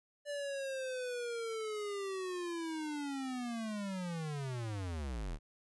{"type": "linear sweep", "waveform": "square", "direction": "down", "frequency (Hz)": [585, 34.13], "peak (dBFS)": -38, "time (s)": [0.25, 5.39], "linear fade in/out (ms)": 50, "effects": ["resampled to 24000 Hz"]}